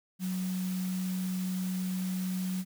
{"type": "tone in noise", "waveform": "sine", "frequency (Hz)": 185, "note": "F#3", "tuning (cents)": 0, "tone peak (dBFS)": -30, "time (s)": [0.19, 2.65], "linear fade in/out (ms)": 50, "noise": "white", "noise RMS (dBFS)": -45, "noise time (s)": [0.19, 2.65], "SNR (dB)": 12, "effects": []}